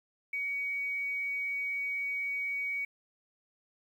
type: tone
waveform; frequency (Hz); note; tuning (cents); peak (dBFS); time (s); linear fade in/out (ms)
sine; 2252; C#7; +27; -31; 0.33-2.85; 5
effects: 10-bit